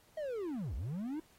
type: linear two-way sweep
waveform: triangle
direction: down then up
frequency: 643 to 51.2 to 325.1 Hz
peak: -34 dBFS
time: 0.17-1.2 s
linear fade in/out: 5 ms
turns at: 0.75 s
effects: pink hiss -66 dBFS RMS until 1.38 s + AAC 48 kbps